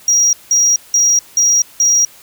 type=tone bursts; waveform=sine; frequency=5710 Hz; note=F8; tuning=37 cents sharp; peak=-6 dBFS; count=5; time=0.08-2.05 s; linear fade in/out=2 ms; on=250 ms; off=180 ms; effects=tanh soft clip ceiling -7 dBFS + white hiss -42 dBFS RMS until 2.22 s